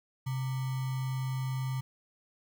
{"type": "tone with sample-and-hold", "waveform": "sine", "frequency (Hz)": 130.81, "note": "C3", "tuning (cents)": 0, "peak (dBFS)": -30, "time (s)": [0.26, 1.81], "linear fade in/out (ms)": 10, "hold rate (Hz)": 1050, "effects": []}